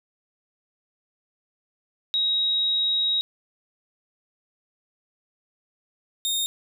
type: tone pair in turn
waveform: sine / sawtooth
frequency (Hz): 3804 / 3683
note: A#7 / A#7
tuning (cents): +34 / -22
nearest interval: minor second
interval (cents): 56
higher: first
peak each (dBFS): -20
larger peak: neither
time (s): 2.14-3.21 / 6.25-6.46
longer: first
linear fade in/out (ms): 0
effects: none